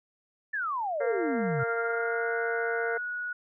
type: exponential sweep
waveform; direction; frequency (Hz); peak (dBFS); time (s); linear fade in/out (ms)
sine; down; 1800 to 123.47; -28; 0.53-1.64; 10
type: harmonic tone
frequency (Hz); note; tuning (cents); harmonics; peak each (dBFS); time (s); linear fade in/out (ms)
230.9; A#3; -16; 2 / 3 / 4 / 5 / 6 / 7 / 8 / 9; -30 / -35 / -45 / -48 / -39 / -41 / -46 / -43; 1-2.98; 10
type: tone with pitch glide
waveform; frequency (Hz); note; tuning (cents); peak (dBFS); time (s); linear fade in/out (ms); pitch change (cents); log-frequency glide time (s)
sine; 1396.9 to 1460.4; F6 to F#6; 0 to -23; -31; 1.59-3.33; 5; +77; 1.79-2.35
effects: none